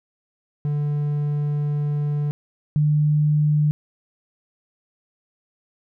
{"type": "tone pair in turn", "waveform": ["triangle", "sine"], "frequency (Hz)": [146.83, 149.92], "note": ["D3", "D3"], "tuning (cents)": [0, 36], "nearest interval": "unison", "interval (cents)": 36, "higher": "second", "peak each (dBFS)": [-18, -15], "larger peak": "second", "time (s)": [[0.65, 2.31], [2.76, 3.71]], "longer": "first", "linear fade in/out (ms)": 0, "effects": []}